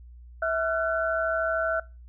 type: tone cluster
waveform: sine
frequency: 652 / 1367 / 1500 Hz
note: E5 / F6 / F#6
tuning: -19 / -37 / +23 cents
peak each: -26 / -29 / -29 dBFS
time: 0.42-1.8 s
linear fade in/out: 5 ms
effects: noise-tail reverb RT60 0.3 s tail -24 dB re dry + added 60 Hz sine -44 dBFS peak until 2.08 s